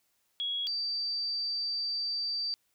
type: tone pair in turn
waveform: sine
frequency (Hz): 3327 / 4653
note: G#7 / D8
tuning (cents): +2 / -17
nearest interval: tritone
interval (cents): 581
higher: second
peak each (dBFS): -30 / -30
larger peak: neither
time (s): 0.4-0.67 / 0.67-2.54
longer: second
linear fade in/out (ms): 0
effects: white hiss -74 dBFS RMS until 2.74 s